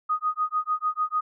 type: tone with tremolo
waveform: sine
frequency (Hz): 1244.5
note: D#6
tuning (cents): 0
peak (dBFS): -20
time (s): 0.09-1.21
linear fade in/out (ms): 10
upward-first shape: sine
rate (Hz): 6.7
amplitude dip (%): 100
effects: none